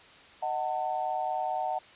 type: chord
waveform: sine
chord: D# diminished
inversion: none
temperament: just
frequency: 622.3 / 746.7 / 896 Hz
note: D#5 / F#5 / A5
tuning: 0 / +16 / +31 cents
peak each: -36 / -30 / -34 dBFS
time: 0.42-1.79 s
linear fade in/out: 10 ms
effects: white hiss -53 dBFS RMS until 1.95 s + resampled to 8000 Hz